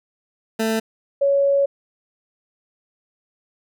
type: tone pair in turn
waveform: 20% pulse / sine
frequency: 222.2 / 558.3 Hz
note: A3 / C#5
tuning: +17 / +12 cents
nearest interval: octave + major third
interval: 1595 cents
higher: second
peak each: -14 dBFS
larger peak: neither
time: 0.59-0.8 / 1.21-1.66 s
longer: second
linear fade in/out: 10 ms
effects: none